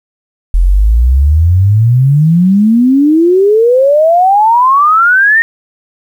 sine exponential sweep, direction up, 41.2 to 1864.7 Hz, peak -4 dBFS, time 0.54-5.42 s, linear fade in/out 0 ms, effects 7-bit

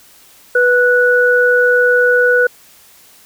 sine tone pair together, 491.9 / 1474 Hz, B4 / F#6, -7 / -7 cents, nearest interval octave + perfect fifth, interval 1900 cents, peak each -11 dBFS, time 0.55-2.47 s, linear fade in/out 5 ms, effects white hiss -45 dBFS RMS until 3.25 s

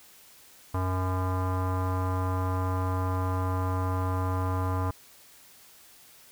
square tone with low-pass filter, 92.5 Hz, F#2, in tune, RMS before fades -28 dBFS, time 0.74-4.91 s, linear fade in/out 5 ms, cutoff 1100 Hz, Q 4, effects white hiss -54 dBFS RMS until 6.31 s

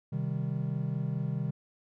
triangle chord, C minor, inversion none, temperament equal, 130.81 / 155.56 / 196 Hz, C3 / Eb3 / G3, 0 / 0 / 0 cents, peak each -31 / -31 / -35 dBFS, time 0.12-1.51 s, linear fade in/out 10 ms, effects none

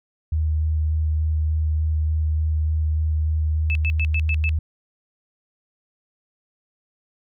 sine tone with vibrato, 77.78 Hz, D#2, in tune, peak -18 dBFS, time 0.32-4.59 s, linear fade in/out 5 ms, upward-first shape square, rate 3.4 Hz, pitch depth 9 cents each way
sine tone bursts, 2618 Hz, E7, 13 cents flat, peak -23 dBFS, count 6, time 3.7-4.492 s, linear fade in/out 0 ms, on 52 ms, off 96 ms
effects none

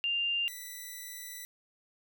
sine / 5% pulse tone pair in turn, 2794 / 1975.7 Hz, F7 / B6, 0 / 0 cents, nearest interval tritone, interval 600 cents, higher first, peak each -28 / -31 dBFS, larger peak first, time 0.04-0.48 / 0.48-1.45 s, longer second, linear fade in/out 0 ms, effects none

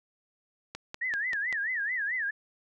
click train, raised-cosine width 0.2 ms, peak -20 dBFS, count 5, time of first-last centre 0.75-1.527 s, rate 5.15 Hz
sine tone with vibrato, 1813 Hz, A#6, 49 cents flat, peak -28 dBFS, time 1.01-2.31 s, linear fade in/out 10 ms, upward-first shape sine, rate 4.6 Hz, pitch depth 210 cents each way
effects none

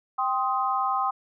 sine chord, C minor, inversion second, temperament just, 784.9 / 1046.5 / 1255.8 Hz, G5 / C6 / Eb6, +2 / 0 / +16 cents, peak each -27 dBFS, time 0.18-1.11 s, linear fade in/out 10 ms, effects none

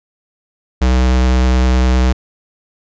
square tone with vibrato, 63.2 Hz, B1, 41 cents sharp, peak -10 dBFS, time 0.81-2.13 s, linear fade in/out 10 ms, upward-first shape sine, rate 9.8 Hz, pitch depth 9 cents each way, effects resampled to 16000 Hz

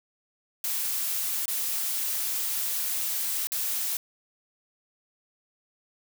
blue noise with dropouts, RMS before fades -29 dBFS, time 0.64-3.97 s, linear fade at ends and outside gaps 2 ms, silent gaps 1.457-1.48 / 3.471-3.519 s, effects none

